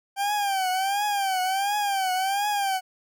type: tone with vibrato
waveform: 40% pulse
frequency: 784 Hz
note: G5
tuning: in tune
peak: -22 dBFS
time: 0.16-2.81 s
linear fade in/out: 50 ms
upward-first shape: triangle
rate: 1.4 Hz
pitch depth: 120 cents each way
effects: none